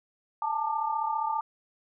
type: tone cluster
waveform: sine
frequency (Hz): 861 / 896 / 1197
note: A5 / A5 / D6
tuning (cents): -38 / +31 / +33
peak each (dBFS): -32 / -29 / -33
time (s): 0.42-1.41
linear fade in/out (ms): 2
effects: none